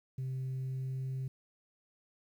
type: tone with pitch glide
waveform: sine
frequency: 130.81 to 131.72 Hz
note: C3 to C3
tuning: 0 to +12 cents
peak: -32 dBFS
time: 0.18-1.28 s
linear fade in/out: 5 ms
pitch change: +12 cents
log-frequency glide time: 0.46-1.11 s
effects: tanh soft clip ceiling -33 dBFS + 11-bit